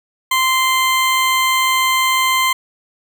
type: tone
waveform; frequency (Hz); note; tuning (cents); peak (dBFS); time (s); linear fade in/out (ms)
20% pulse; 1042; C6; -7; -8; 0.31-2.53; 5
effects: 8-bit